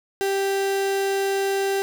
35% pulse tone, 392 Hz, G4, in tune, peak -19 dBFS, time 0.21-1.82 s, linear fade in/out 0 ms, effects none

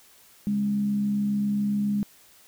sine tone with frequency modulation, 205.5 Hz, G#3, 18 cents flat, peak -22 dBFS, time 0.47-2.03 s, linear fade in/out 0 ms, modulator 67.3 Hz, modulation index 0.26, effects white hiss -55 dBFS RMS until 2.47 s

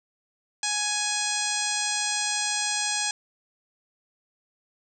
harmonic tone, 834 Hz, G#5, 7 cents sharp, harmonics 1 / 2 / 3 / 4 / 5 / 6 / 7 / 8 / 9 / 10, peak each -34 / -34 / -34 / -34 / -34 / -34 / -34 / -34 / -34 / -34 dBFS, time 0.63-3.11 s, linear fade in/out 2 ms, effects none

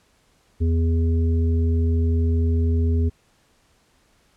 harmonic tone, 82.41 Hz, E2, in tune, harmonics 1 / 3 / 5, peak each -17 / -27 / -31 dBFS, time 0.6-3.1 s, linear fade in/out 20 ms, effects pink hiss -61 dBFS RMS until 4.36 s + low-pass 10000 Hz 12 dB/octave

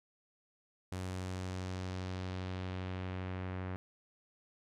sawtooth tone with low-pass filter sweep, 92.5 Hz, F#2, in tune, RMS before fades -40 dBFS, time 0.92-3.76 s, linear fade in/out 0 ms, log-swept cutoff 10000 to 1900 Hz, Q 1.2, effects none

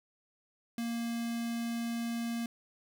square tone with notch filter, 233.1 Hz, A#3, in tune, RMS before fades -35 dBFS, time 0.78-2.46 s, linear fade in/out 2 ms, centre 920 Hz, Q 1.1, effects none

